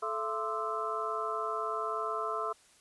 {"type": "tone cluster", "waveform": "sine", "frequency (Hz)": [435.4, 673, 1043, 1195, 1316], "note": ["A4", "E5", "C6", "D6", "E6"], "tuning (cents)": [-18, 36, -6, 30, -3], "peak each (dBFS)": [-38, -39, -37, -40, -36], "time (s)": [0.02, 2.53], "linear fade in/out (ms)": 10, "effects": ["white hiss -62 dBFS RMS until 2.8 s", "resampled to 24000 Hz"]}